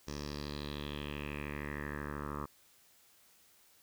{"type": "tone with low-pass filter sweep", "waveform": "10% pulse", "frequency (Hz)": 73, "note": "D2", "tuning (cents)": -10, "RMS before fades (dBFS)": -41, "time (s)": [0.07, 2.46], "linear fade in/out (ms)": 10, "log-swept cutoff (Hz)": [5900, 1200], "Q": 4.7, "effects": ["white hiss -65 dBFS RMS until 3.82 s"]}